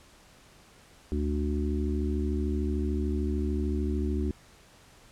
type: harmonic tone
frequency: 73.42 Hz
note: D2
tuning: in tune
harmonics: 1 / 3 / 4 / 5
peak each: -28 / -33 / -34 / -35 dBFS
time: 1.12-4.31 s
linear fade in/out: 0 ms
effects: pink hiss -56 dBFS RMS until 5.11 s + low-pass 10000 Hz 12 dB/octave